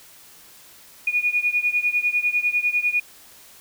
sine beating tone pair, 2448 / 2458 Hz, D#7 / D#7, -29 / -22 cents, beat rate 10 Hz, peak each -21 / -23 dBFS, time 1.07-3 s, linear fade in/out 5 ms, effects white hiss -48 dBFS RMS until 3.6 s

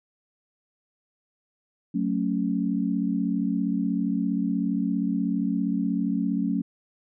sine chord, F# minor, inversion none, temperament just, 185 / 222 / 277.5 Hz, F#3 / A3 / C#4, 0 / +16 / +2 cents, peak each -27 / -27 / -27 dBFS, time 1.94-6.62 s, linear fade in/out 10 ms, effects none

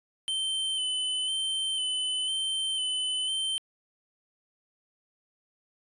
square tone with vibrato, 3066 Hz, G7, 39 cents flat, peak -28 dBFS, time 0.28-3.58 s, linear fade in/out 0 ms, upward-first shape square, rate 1 Hz, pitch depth 24 cents each way, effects resampled to 24000 Hz

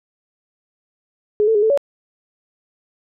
sine tone with pitch steps, 419.6 / 445.5 / 413.2 / 440.3 / 565 Hz, G#4 / A4 / G#4 / A4 / C#5, +18 / +22 / -9 / +1 / +33 cents, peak -12 dBFS, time 1.4-1.775 s, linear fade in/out 0 ms, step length 75 ms, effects none

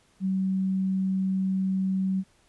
sine tone, 190 Hz, F#3, 46 cents sharp, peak -23 dBFS, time 0.2-2.24 s, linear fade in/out 50 ms, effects pink hiss -63 dBFS RMS until 2.48 s + resampled to 24000 Hz

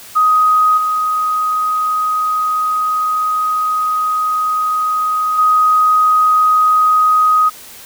sine tone with level steps, 1253 Hz, D#6, 12 cents sharp, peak -8 / -13 / -8 dBFS, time 0.15-7.5 s, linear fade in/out 20 ms, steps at 0.77 / 5.38 s, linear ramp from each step 10 ms, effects white hiss -36 dBFS RMS until 7.85 s

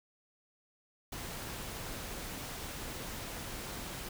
pink noise, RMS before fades -42 dBFS, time 1.12-4.09 s, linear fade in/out 5 ms, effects none

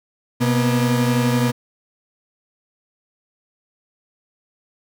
35% pulse tone pair together, 126.24 / 240.8 Hz, B2 / B3, +38 / -44 cents, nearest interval major seventh, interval 1118 cents, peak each -17 dBFS, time 0.4-1.52 s, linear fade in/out 20 ms, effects none

